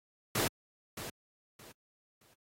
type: noise with echo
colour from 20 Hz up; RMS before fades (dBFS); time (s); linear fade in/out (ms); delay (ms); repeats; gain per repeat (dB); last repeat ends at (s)
pink; -31; 0.35-0.48; 5; 620; 3; -11; 2.34
effects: high-pass 80 Hz 12 dB/octave + AAC 48 kbps